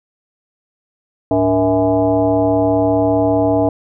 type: tone with frequency modulation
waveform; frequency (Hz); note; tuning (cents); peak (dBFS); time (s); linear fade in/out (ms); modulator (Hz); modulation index
sine; 470; A#4; +14; -11; 1.31-3.69; 2; 181; 1.7
effects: none

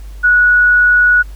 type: tone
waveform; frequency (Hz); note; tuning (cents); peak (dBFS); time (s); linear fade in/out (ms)
sine; 1465; F#6; -18; -6; 0.23-1.23; 20
effects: added 50 Hz sine -27 dBFS peak until 1.35 s + pink hiss -46 dBFS RMS until 1.35 s

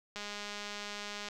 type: click train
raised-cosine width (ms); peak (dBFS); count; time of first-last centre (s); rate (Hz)
0.2; -24; 233; 0.16-1.286; 206
effects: none

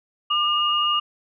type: tone pair together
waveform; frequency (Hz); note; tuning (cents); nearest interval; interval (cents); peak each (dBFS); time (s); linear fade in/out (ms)
sine; 1200 / 2854; D6 / F7; +37 / +37; octave + minor third; 1500; -21; 0.3-1; 10
effects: none

